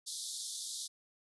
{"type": "band-pass noise", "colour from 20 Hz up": "pink", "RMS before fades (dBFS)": -42, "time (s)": [0.06, 0.88], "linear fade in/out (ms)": 20, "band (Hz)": [3500, 11000], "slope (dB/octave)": 96, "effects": []}